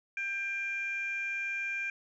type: tone pair together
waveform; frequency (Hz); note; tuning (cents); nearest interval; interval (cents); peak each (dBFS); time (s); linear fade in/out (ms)
sine; 1587 / 2387; G6 / D7; +21 / +28; perfect fifth; 707; -36 / -32; 0.17-1.9; 2
effects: tanh soft clip ceiling -27 dBFS

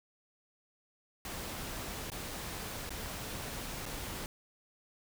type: noise with dropouts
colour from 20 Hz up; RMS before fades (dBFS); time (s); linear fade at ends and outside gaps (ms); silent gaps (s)
pink; -41; 1.25-4.26; 1; 2.101-2.118 / 2.893-2.905 / 3.856-3.862
effects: none

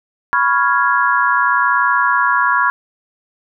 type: chord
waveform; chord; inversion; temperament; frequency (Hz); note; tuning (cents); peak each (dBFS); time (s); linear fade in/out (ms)
sine; C# dominant seventh; third; equal; 987.8 / 1108.7 / 1396.9 / 1661.2; B5 / C#6 / E#6 / G#6; 0 / 0 / 0 / 0; -17; 0.33-2.7; 0
effects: none

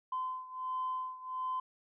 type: beating tone pair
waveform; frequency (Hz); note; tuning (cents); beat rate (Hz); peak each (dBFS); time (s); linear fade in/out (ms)
sine; 1026 / 1027.4; C6 / C6; -34 / -32; 1.4; -36 / -39; 0.12-1.6; 5
effects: tanh soft clip ceiling -28 dBFS

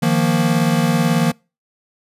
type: chord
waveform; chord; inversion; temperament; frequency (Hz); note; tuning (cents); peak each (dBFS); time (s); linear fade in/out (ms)
square; Eb suspended second; none; equal with one note detuned; 156.37 / 174.61 / 233.1; Eb3 / F3 / Bb3; +9 / 0 / 0; -19; 0.02-1.32; 10
effects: noise-tail reverb RT60 0.3 s tail -26 dB re dry + resampled to 32000 Hz

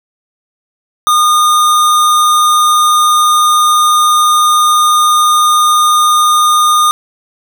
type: tone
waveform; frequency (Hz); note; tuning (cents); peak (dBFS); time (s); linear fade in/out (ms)
square; 1221; D#6; -33; -7; 1.07-6.91; 0
effects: none

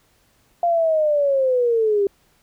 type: linear sweep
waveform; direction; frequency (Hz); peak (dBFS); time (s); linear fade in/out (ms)
sine; down; 698 to 392; -15; 0.63-2.07; 2
effects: pink hiss -60 dBFS RMS until 2.42 s

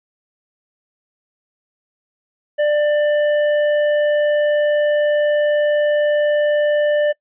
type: tone with tanh clipping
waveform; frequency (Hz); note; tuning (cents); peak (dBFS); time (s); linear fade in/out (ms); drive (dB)
sine; 593; D5; +17; -15; 2.58-7.13; 20; 10
effects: noise-tail reverb RT60 0.1 s tail -24 dB re dry + resampled to 8000 Hz

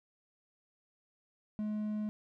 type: tone with hard clipping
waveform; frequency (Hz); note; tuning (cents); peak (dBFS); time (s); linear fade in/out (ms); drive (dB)
triangle; 212.1; G#3; +37; -34; 1.59-2.09; 0; 6
effects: none

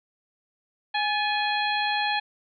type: harmonic tone with a mistuned harmonic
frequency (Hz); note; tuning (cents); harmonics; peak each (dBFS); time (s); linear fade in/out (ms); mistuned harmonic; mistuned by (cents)
830.6; G#5; 0; 1 / 2 / 3 / 4 / 5; -26 / -29 / -31 / -32 / -33; 0.94-2.2; 10; 2; +69
effects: none

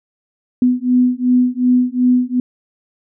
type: beating tone pair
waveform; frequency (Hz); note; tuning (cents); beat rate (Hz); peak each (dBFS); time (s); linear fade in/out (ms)
sine; 248.1 / 250.8; B3 / B3; +8 / +27; 2.7; -14; 0.62-2.4; 2
effects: none

